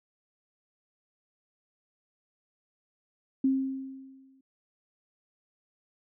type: tone with exponential decay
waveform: sine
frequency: 266.6 Hz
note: C4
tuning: 33 cents sharp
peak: -20 dBFS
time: 3.44-4.41 s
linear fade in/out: 5 ms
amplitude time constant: 210 ms
effects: none